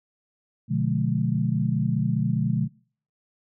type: chord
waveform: sine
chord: B diminished seventh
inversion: none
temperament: just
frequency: 123.47 / 148.16 / 177.8 / 213.4 Hz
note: B2 / D3 / F3 / Ab3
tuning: 0 / +16 / +31 / +47 cents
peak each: -26 / -26 / -27 / -27 dBFS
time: 0.68-2.69 s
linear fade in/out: 50 ms
effects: noise-tail reverb RT60 0.5 s tail -25 dB re dry